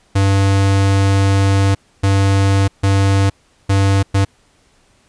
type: tone bursts at uneven times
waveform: square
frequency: 98 Hz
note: G2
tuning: in tune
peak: -11 dBFS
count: 5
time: 0.15-1.75 / 2.03-2.68 / 2.83-3.3 / 3.69-4.03 / 4.14-4.25 s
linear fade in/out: 10 ms
effects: pink hiss -55 dBFS RMS until 5.08 s + resampled to 22050 Hz